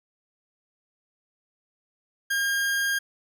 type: tone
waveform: 40% pulse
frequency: 1615 Hz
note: G#6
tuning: 49 cents flat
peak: -22 dBFS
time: 2.3-2.99 s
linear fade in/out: 10 ms
effects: none